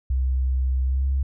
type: tone with pitch glide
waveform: sine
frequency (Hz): 64.9 to 67.54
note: C2 to C#2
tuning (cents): -13 to -44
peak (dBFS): -18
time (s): 0.1-1.23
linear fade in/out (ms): 5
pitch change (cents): +69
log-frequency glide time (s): 0.85-1.06
effects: tanh soft clip ceiling -15 dBFS